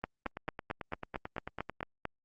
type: two click trains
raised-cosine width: 0.5 ms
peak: -23 / -19 dBFS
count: 15 / 10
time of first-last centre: 0.26-1.807 / 0.04-2.053 s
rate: 9.05 / 4.47 Hz
effects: Opus 32 kbps